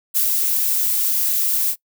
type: noise with ADSR envelope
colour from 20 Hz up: violet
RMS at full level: -17 dBFS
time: 0.14-1.76 s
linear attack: 27 ms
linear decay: 100 ms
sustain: -2 dB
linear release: 66 ms
effects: noise-tail reverb RT60 0.1 s tail -23 dB re dry